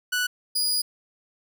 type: tone pair in turn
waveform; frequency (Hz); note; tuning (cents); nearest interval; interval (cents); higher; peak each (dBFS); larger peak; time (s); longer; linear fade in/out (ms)
sawtooth; 1480 / 4902; F#6 / D#8; 0 / -27; octave + major sixth; 2073; second; -19; neither; 0.12-0.27 / 0.55-0.82; second; 10
effects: none